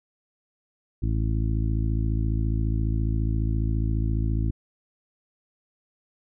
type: harmonic tone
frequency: 54.6 Hz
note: A1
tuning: 13 cents flat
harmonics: 1 / 2 / 3 / 4 / 5 / 6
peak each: -24 / -26 / -36 / -35 / -36 / -37 dBFS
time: 1.02-4.51 s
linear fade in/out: 10 ms
effects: none